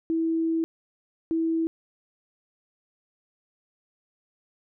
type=tone bursts at uneven times; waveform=sine; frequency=326.5 Hz; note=E4; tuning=17 cents flat; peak=-22 dBFS; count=2; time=0.1-0.64 / 1.31-1.67 s; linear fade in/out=0 ms; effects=none